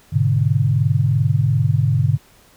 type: chord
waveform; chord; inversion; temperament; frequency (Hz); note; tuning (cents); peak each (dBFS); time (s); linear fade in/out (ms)
sine; G# diminished; none; equal with one note detuned; 103.83 / 126.58 / 146.83; G#2 / B2 / D3; 0 / +43 / 0; -18; 0.12-2.18; 20
effects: pink hiss -51 dBFS RMS until 2.56 s